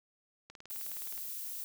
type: click train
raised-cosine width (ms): 0.2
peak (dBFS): -32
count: 14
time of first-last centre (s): 0.5-1.177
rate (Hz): 19.2
type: noise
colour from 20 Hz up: violet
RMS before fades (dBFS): -41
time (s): 0.7-1.64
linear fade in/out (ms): 0
effects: none